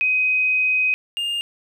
sine / triangle tone pair in turn, 2515 / 2817 Hz, D#7 / F7, +18 / +14 cents, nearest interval major second, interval 196 cents, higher second, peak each -16 / -20 dBFS, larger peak first, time 0.01-0.94 / 1.17-1.41 s, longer first, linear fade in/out 0 ms, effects none

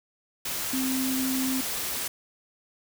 sine tone in noise, 261.6 Hz, C4, in tune, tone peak -26 dBFS, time 0.73-1.61 s, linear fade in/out 5 ms, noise white, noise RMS -31 dBFS, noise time 0.45-2.08 s, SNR +2 dB, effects none

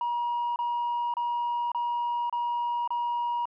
sine tone bursts, 955 Hz, A#5, 42 cents sharp, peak -24 dBFS, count 6, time 0.01-3.455 s, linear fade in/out 2 ms, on 550 ms, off 29 ms, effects tanh soft clip ceiling -24 dBFS

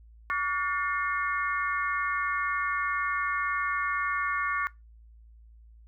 harmonic tone with a mistuned harmonic, 358.2 Hz, F4, 44 cents sharp, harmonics 3 / 4 / 5 / 6, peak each -29 / -31 / -33 / -35 dBFS, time 0.3-4.67 s, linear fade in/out 0 ms, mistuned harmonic 3, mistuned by +100 cents, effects noise-tail reverb RT60 0.2 s tail -21 dB re dry + added 56 Hz sine -50 dBFS peak until 5.87 s

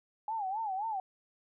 sine tone with vibrato, 824 Hz, G#5, 14 cents flat, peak -32 dBFS, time 0.28-1 s, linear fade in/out 2 ms, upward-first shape sine, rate 3.8 Hz, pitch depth 170 cents each way, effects none

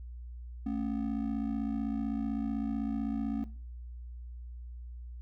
triangle ring-modulated tone, 246.9 Hz, B3, in tune, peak -26 dBFS, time 0.66-3.44 s, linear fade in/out 0 ms, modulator 27.9 Hz, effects noise-tail reverb RT60 0.4 s tail -18 dB re dry + added 60 Hz sine -41 dBFS peak until 5.21 s

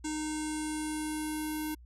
square tone with low-pass filter sweep, 307.4 Hz, D#4, 21 cents flat, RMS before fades -35 dBFS, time 0.04-1.75 s, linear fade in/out 10 ms, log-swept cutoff 7700 to 12000 Hz, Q 5.7, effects added 60 Hz sine -50 dBFS peak until 1.85 s

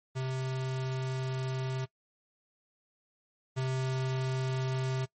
square tone pair in turn, 130.81 / 130.81 Hz, C3 / C3, 0 / 0 cents, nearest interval unison, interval 0 cents, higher neither, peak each -32 / -30 dBFS, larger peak second, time 0.15-1.86 / 3.56-5.06 s, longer first, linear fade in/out 20 ms, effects noise-tail reverb RT60 0.1 s tail -22 dB re dry + MP3 32 kbps

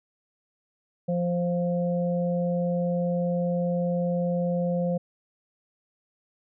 harmonic tone, 175 Hz, F3, 4 cents sharp, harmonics 1 / 3 / 4, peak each -25 / -27 / -38 dBFS, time 1.08-4.98 s, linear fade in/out 10 ms, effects none

